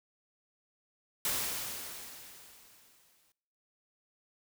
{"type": "noise with exponential decay", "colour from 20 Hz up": "white", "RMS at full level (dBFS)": -31, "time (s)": [1.25, 3.32], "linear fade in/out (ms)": 1, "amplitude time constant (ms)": 450, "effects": ["noise-tail reverb RT60 0.8 s tail -22 dB re dry"]}